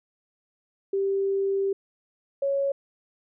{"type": "tone pair in turn", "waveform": "sine", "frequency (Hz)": [392, 554.4], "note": ["G4", "C#5"], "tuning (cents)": [0, 0], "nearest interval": "tritone", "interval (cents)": 600, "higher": "second", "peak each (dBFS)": -22, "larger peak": "neither", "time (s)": [[0.93, 1.73], [2.42, 2.72]], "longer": "first", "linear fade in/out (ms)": 5, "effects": []}